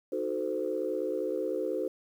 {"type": "chord", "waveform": "sine", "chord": "D# diminished seventh", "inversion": "none", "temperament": "equal with one note detuned", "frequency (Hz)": [311.1, 370, 440, 515.7], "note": ["D#4", "F#4", "A4", "C5"], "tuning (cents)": [0, 0, 0, -25], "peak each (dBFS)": [-36, -34, -34, -33], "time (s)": [0.12, 1.88], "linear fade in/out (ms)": 5, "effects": ["tanh soft clip ceiling -19 dBFS", "10-bit"]}